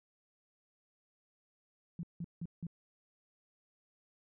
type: tone bursts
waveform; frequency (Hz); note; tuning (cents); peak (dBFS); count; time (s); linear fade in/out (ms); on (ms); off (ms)
sine; 169.6; E3; +50; -37; 4; 1.99-2.668; 2; 42; 170
effects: none